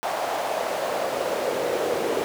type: noise with high-pass filter sweep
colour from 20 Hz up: brown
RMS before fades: -26 dBFS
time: 0.03-2.24 s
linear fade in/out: 0 ms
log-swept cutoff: 730 to 440 Hz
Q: 3.3
effects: none